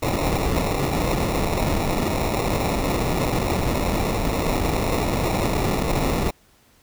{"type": "noise with sample-and-hold", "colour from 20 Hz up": "pink", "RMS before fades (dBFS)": -22, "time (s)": [0.02, 6.31], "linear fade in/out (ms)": 10, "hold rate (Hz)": 1575, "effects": ["pink hiss -57 dBFS RMS until 6.82 s"]}